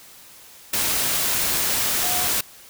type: tone in noise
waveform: sine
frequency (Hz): 722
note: F#5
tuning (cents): -43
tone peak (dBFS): -30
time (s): 2.03-2.27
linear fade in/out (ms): 5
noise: white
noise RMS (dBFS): -22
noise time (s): 0.73-2.41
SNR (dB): -11
effects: white hiss -46 dBFS RMS until 2.69 s